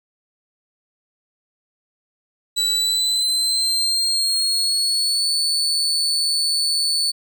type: tone with pitch glide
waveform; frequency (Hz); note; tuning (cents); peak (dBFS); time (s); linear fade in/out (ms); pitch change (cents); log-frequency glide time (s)
35% pulse; 3951 to 4461; B7 to C#8; 0 to +10; -16; 2.56-7.12; 20; +210; 2.74-5.27
effects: none